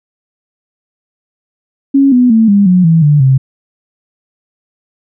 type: tone with pitch steps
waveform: sine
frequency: 275.2 / 248 / 223.5 / 201.5 / 181.56 / 163.63 / 147.48 / 132.91 Hz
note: C#4 / B3 / A3 / G3 / F#3 / E3 / D3 / C3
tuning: -12 / +7 / +27 / +48 / -32 / -12 / +8 / +28 cents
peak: -4 dBFS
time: 1.94-3.38 s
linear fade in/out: 10 ms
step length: 180 ms
effects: none